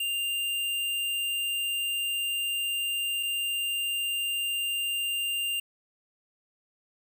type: tone pair in turn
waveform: square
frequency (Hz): 2794 / 2794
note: F7 / F7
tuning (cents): 0 / 0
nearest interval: unison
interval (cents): 0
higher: neither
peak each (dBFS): -28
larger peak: neither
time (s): 0-3.23 / 3.23-5.6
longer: first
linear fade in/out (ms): 5
effects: 9-bit